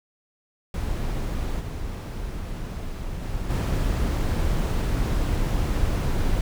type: noise with level steps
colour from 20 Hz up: brown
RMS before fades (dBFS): -27 / -31 / -29 / -23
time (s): 0.74-6.41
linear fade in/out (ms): 2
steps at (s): 1.59 / 3.22 / 3.49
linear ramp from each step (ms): 20
effects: none